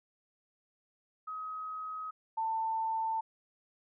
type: tone pair in turn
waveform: sine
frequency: 1267 / 892.5 Hz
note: D#6 / A5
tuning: +31 / +24 cents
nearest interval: tritone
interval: 607 cents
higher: first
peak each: -37 / -30 dBFS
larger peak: second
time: 1.27-2.11 / 2.37-3.21 s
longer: neither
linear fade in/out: 10 ms
effects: none